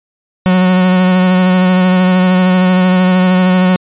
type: tone with vibrato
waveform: 45% pulse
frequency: 183.7 Hz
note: F#3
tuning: 12 cents flat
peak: -7 dBFS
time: 0.46-3.76 s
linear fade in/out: 0 ms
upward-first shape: sine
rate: 13 Hz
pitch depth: 19 cents each way
effects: resampled to 8000 Hz